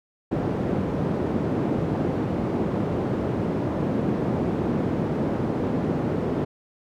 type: band-pass noise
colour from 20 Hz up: white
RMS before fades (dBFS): -25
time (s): 0.31-6.45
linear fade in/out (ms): 10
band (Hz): 110 to 330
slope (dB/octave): 12
effects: none